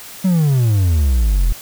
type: exponential sweep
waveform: triangle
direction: down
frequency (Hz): 194.3 to 38.89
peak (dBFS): -9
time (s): 0.24-1.53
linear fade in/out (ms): 10
effects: white hiss -35 dBFS RMS until 1.61 s